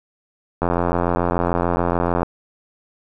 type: click train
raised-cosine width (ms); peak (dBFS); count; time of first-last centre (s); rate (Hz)
1; -5; 141; 0.62-2.231; 86.9
effects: none